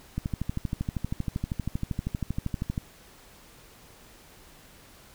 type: click train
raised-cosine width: 5 ms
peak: -16 dBFS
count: 34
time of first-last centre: 0.18-2.778 s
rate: 12.7 Hz
effects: pink hiss -53 dBFS RMS until 5.14 s